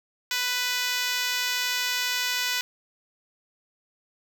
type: tone with high-pass filter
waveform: 5% pulse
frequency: 496.1 Hz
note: B4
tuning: 8 cents sharp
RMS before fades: -27 dBFS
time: 0.31-2.61 s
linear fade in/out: 2 ms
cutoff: 1400 Hz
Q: 1
effects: 9-bit